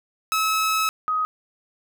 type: tone pair in turn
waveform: sawtooth / sine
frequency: 1293 / 1256.9 Hz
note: E6 / D#6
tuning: -34 / +17 cents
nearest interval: unison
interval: 49 cents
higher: first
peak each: -16 / -20 dBFS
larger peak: first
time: 0.32-0.89 / 1.08-1.25 s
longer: first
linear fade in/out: 0 ms
effects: none